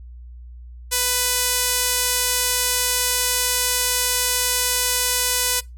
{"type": "tone with band-pass filter", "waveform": "sawtooth", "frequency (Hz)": 496.7, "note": "B4", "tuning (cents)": 10, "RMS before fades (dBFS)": -21, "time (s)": [0.91, 5.61], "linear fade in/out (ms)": 20, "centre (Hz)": 10000, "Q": 0.87, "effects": ["noise-tail reverb RT60 0.2 s tail -22 dB re dry", "added 60 Hz sine -36 dBFS peak until 5.77 s"]}